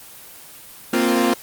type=chord; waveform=sawtooth; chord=Bb suspended second; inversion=none; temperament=equal; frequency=233.1 / 261.6 / 349.2 Hz; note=Bb3 / C4 / F4; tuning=0 / 0 / 0 cents; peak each=-16 dBFS; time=0.93-1.34 s; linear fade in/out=5 ms; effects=white hiss -41 dBFS RMS until 1.42 s + Opus 24 kbps